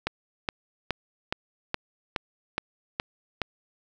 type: click train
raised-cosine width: 0.3 ms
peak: -10 dBFS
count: 9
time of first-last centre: 0.07-3.417 s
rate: 2.39 Hz
effects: none